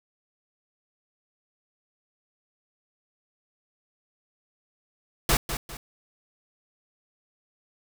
pink noise with echo, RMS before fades -21 dBFS, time 5.29-5.37 s, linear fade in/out 2 ms, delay 200 ms, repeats 2, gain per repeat -9 dB, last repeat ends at 5.77 s, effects none

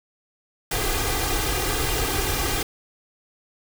pink noise with comb filter, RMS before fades -24 dBFS, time 0.71-2.63 s, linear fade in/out 5 ms, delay 2.5 ms, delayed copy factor +0.8, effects none

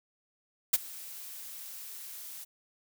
blue noise with ADSR envelope, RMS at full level -21 dBFS, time 0.73-2.45 s, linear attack 10 ms, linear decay 27 ms, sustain -23 dB, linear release 19 ms, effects none

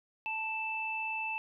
sine tone pair together, 882 / 2643 Hz, A5 / E7, +4 / +4 cents, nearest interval octave + perfect fifth, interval 1900 cents, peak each -38 / -34 dBFS, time 0.26-1.38 s, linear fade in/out 0 ms, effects none

